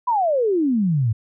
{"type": "exponential sweep", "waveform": "sine", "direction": "down", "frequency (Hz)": [1020, 103.83], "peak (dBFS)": -16, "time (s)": [0.07, 1.13], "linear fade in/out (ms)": 10, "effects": []}